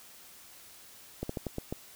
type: slowing click train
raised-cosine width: 2 ms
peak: -20 dBFS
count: 6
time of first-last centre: 1.23-1.725 s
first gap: 64 ms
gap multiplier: 1.22
effects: white hiss -53 dBFS RMS until 1.95 s

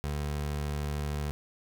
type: tone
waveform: 25% pulse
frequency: 73.42 Hz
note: D2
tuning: in tune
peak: -27 dBFS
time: 0.04-1.31 s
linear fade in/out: 0 ms
effects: none

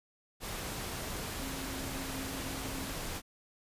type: tone in noise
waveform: sine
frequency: 267.4 Hz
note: C4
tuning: 38 cents sharp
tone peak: -43 dBFS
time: 1.37-2.96 s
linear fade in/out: 50 ms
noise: pink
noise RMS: -39 dBFS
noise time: 0.4-3.22 s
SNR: -7 dB
effects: resampled to 32000 Hz

